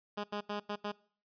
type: tone bursts at uneven times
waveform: 10% pulse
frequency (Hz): 206.7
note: G#3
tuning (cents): -8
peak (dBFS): -27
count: 5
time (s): 0.17-0.24 / 0.32-0.41 / 0.49-0.6 / 0.69-0.76 / 0.84-0.92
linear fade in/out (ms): 10
effects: noise-tail reverb RT60 0.5 s tail -23 dB re dry + resampled to 11025 Hz